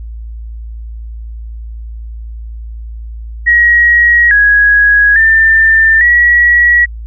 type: tone with pitch steps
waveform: sine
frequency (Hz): 1899 / 1662 / 1789 / 1922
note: A#6 / G#6 / A6 / B6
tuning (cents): +32 / +1 / +28 / -48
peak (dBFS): -4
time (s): 3.46-6.86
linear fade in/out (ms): 20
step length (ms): 850
effects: added 56 Hz sine -22 dBFS peak until 7.06 s